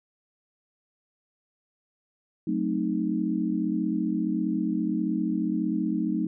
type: chord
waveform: sine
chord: F# diminished seventh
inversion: none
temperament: equal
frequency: 185 / 220 / 261.6 / 311.1 Hz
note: F#3 / A3 / C4 / Eb4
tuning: 0 / 0 / 0 / 0 cents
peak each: -30 / -29 / -32 / -28 dBFS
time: 2.47-6.27 s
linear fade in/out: 5 ms
effects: none